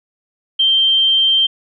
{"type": "tone", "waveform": "sine", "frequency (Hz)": 3145, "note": "G7", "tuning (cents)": 5, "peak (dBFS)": -10, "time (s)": [0.59, 1.47], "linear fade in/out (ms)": 10, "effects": []}